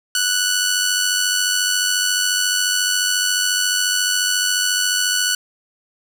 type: tone with amplitude modulation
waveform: 10% pulse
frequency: 1480 Hz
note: F#6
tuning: in tune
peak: -6 dBFS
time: 0.15-5.35 s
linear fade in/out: 2 ms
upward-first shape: sine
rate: 94.2 Hz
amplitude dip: 45%
effects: none